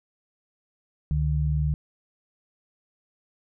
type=tone pair together; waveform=sine; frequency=70.74 / 149.9 Hz; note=C#2 / D3; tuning=+36 / +36 cents; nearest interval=octave + minor second; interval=1300 cents; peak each=-24 / -24 dBFS; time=1.11-1.74 s; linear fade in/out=0 ms; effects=none